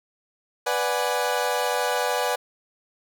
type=chord; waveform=30% pulse; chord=G# half-diminished seventh; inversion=first; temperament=equal; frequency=493.9 / 587.3 / 740 / 830.6 Hz; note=B4 / D5 / F#5 / G#5; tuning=0 / 0 / 0 / 0 cents; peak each=-24 / -26 / -26 / -26 dBFS; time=0.66-2.36 s; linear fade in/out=10 ms; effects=none